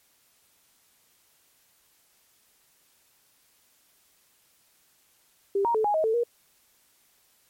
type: tone with pitch steps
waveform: sine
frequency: 396.7 / 937 / 435.8 / 829 / 631 / 443.3 / 474.8 Hz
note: G4 / A#5 / A4 / G#5 / D#5 / A4 / A#4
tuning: +21 / +9 / -17 / -3 / +24 / +13 / +32 cents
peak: -21 dBFS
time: 5.55-6.236 s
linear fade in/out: 5 ms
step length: 98 ms
effects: white hiss -64 dBFS RMS until 7.49 s + MP3 64 kbps